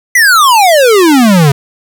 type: exponential sweep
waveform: square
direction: down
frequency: 2036 to 133.7 Hz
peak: -4 dBFS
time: 0.15-1.52 s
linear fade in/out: 5 ms
effects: 7-bit